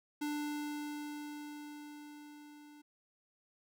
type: tone with level ramp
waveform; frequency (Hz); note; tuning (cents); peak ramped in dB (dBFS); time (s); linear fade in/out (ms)
square; 295.7; D4; +12; -35 to -55; 0.21-2.82; 10
effects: none